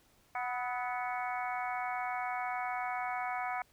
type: harmonic tone with a mistuned harmonic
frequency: 246.9 Hz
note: B3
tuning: in tune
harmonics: 3 / 4 / 5 / 6 / 7 / 8 / 9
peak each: -36 / -41 / -42 / -45 / -47 / -52 / -42 dBFS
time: 0.35-3.62 s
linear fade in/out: 2 ms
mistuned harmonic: 5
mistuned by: +38 cents
effects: pink hiss -67 dBFS RMS until 3.72 s